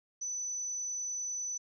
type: tone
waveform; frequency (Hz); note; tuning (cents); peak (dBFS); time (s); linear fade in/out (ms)
sine; 5990; F#8; +20; -34; 0.21-1.58; 10
effects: none